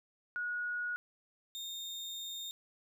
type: tone pair in turn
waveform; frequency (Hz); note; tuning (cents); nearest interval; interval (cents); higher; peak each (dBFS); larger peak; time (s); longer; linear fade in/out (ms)
sine / 35% pulse; 1453 / 3661; F#6 / A#7; -32 / -32; octave + major third; 1600; second; -34 / -38; first; 0.36-0.96 / 1.55-2.51; second; 0
effects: none